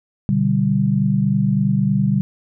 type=chord; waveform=sine; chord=G major; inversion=first; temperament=equal; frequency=123.47 / 146.83 / 196 Hz; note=B2 / D3 / G3; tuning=0 / 0 / 0 cents; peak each=-21 / -19 / -17 dBFS; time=0.29-2.21 s; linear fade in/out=0 ms; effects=none